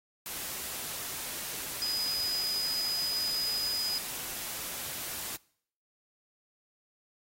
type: tone in noise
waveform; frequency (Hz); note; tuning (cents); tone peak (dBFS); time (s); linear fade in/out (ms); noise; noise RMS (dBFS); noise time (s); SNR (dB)
sine; 4978; D#8; 0; -29; 1.82-3.98; 0; white; -38; 0.26-5.36; +6
effects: noise-tail reverb RT60 0.6 s tail -23 dB re dry + AAC 48 kbps